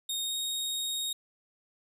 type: tone with pitch glide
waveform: sawtooth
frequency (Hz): 3707 to 3737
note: A#7 to A#7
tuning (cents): -10 to +4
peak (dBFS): -28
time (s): 0.09-1.13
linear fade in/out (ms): 5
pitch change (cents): +14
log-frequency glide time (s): 0.23-0.35
effects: none